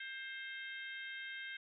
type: harmonic tone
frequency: 529 Hz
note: C5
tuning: 19 cents sharp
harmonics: 3 / 4 / 5 / 6 / 7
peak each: -46 / -48 / -56 / -52 / -55 dBFS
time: 0-1.57 s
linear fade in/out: 5 ms
effects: none